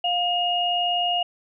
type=tone pair together; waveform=sine; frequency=706.6 / 2856 Hz; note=F5 / F7; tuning=+20 / +38 cents; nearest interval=2 octaves; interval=2418 cents; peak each=-23 dBFS; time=0.04-1.23 s; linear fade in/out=5 ms; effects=none